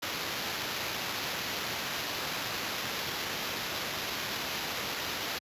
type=noise with sample-and-hold; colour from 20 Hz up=violet; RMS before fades=-35 dBFS; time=0.02-5.39 s; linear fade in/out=10 ms; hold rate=8820 Hz; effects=high-pass 80 Hz 12 dB/octave + resampled to 32000 Hz